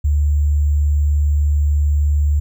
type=tone with sample-and-hold; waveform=sine; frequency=73.42 Hz; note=D2; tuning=in tune; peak=-12 dBFS; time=0.04-2.4 s; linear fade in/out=10 ms; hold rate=7350 Hz; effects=none